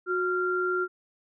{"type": "tone pair together", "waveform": "sine", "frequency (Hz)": [364.9, 1383.7], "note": ["F#4", "F6"], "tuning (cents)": [-24, -16], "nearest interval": "octave + major seventh", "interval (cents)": 2308, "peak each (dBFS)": -27, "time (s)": [0.06, 0.88], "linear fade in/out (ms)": 50, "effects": []}